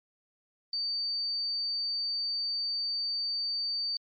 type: tone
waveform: sine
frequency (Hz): 4600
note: D8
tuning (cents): -37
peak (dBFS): -29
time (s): 0.73-3.97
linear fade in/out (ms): 2
effects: MP3 32 kbps